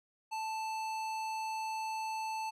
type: tone with hard clipping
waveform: sine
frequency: 880 Hz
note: A5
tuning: in tune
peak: -37 dBFS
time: 0.31-2.51 s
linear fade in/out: 20 ms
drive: 16 dB
effects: none